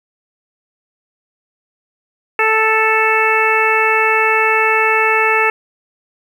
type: harmonic tone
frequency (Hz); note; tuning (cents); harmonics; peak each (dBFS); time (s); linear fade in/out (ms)
440; A4; 0; 1 / 2 / 3 / 4 / 5 / 6; -18 / -18 / -18 / -18 / -18 / -18; 2.39-5.5; 2
effects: 7-bit